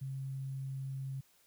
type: tone with sample-and-hold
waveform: sine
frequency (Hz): 134.5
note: C3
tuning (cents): +48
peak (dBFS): -37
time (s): 0.01-1.21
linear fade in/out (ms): 10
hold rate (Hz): 11025
effects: white hiss -68 dBFS RMS until 1.46 s